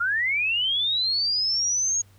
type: linear sweep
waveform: sine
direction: up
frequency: 1360 to 6645 Hz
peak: -21 dBFS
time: 0-2.02 s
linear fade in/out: 10 ms
effects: added 98 Hz sine -52 dBFS peak until 2.18 s + pink hiss -60 dBFS RMS until 2.18 s